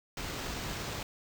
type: noise with sample-and-hold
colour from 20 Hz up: pink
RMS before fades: -38 dBFS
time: 0.17-1.03 s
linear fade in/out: 2 ms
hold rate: 11025 Hz
effects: none